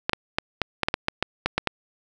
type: clicks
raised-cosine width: 0.3 ms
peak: -5 dBFS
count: 12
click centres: 0.095 / 0.133 / 0.385 / 0.617 / 0.833 / 0.885 / 0.941 / 1.084 / 1.226 / 1.46 / 1.58 / 1.673 s
effects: none